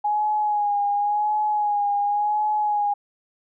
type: tone with vibrato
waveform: sine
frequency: 830.6 Hz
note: G#5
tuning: in tune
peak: -19 dBFS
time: 0.04-2.94 s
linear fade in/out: 10 ms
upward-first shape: sine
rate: 0.92 Hz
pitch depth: 36 cents each way
effects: none